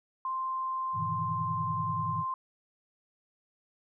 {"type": "tone", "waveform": "sine", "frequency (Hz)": 1046.5, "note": "C6", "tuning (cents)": 0, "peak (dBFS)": -30, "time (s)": [0.25, 2.34], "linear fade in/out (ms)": 2}
{"type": "chord", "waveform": "sine", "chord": "E major seventh", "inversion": "first", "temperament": "just", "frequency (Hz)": [103.01, 123.61, 154.51, 164.81], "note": ["G#2", "B2", "D#3", "E3"], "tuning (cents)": [-14, 2, -12, 0], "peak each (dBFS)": -39, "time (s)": [0.93, 2.25], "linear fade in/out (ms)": 50}
{"effects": []}